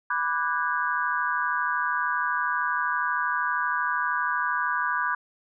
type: chord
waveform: sine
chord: G# half-diminished seventh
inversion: first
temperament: equal with one note detuned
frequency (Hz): 987.8 / 1174.7 / 1480 / 1632.7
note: B5 / D6 / F#6 / G#6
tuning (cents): 0 / 0 / 0 / -30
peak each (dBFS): -29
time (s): 0.1-5.15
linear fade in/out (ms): 5
effects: none